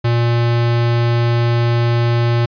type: tone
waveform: square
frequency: 118.3 Hz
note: A#2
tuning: 26 cents sharp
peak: -13 dBFS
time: 0.04-2.46 s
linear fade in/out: 10 ms
effects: resampled to 11025 Hz